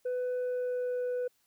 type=tone with pitch glide; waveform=sine; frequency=499.1 to 495.4 Hz; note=B4 to B4; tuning=+18 to +5 cents; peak=-27 dBFS; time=0.05-1.28 s; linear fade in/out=10 ms; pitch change=-13 cents; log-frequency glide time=0.34-1.07 s; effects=tanh soft clip ceiling -29 dBFS + white hiss -72 dBFS RMS until 1.46 s